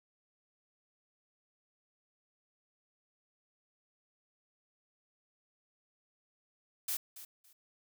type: noise with echo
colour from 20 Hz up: blue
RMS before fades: -35 dBFS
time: 6.88-6.97 s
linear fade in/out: 5 ms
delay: 280 ms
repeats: 2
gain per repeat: -14 dB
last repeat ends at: 7.53 s
effects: none